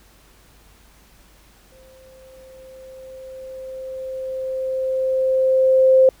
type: tone with exponential growth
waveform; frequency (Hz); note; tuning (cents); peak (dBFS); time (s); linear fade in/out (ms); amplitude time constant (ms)
sine; 523.3; C5; 0; -8; 1.72-6.09; 2; 950
effects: added 50 Hz sine -53 dBFS peak until 6.2 s + pink hiss -53 dBFS RMS until 6.2 s